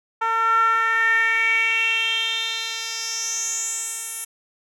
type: tone with band-pass filter sweep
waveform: 10% pulse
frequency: 452.4 Hz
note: A4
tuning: 48 cents sharp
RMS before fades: -22 dBFS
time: 0.21-4.25 s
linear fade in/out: 10 ms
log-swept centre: 1100 to 10000 Hz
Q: 5.7
effects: none